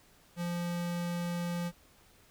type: tone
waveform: square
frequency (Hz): 173.5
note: F3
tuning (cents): -11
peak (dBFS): -33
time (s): 0.36-1.72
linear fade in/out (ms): 50
effects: pink hiss -62 dBFS RMS until 2.3 s